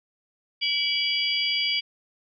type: tone cluster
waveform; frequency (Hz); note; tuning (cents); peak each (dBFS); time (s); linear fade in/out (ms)
sine; 2297 / 2943 / 3323 / 4765; D7 / F#7 / G#7 / D8; -39 / -10 / 0 / +24; -28; 0.61-1.81; 20
effects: none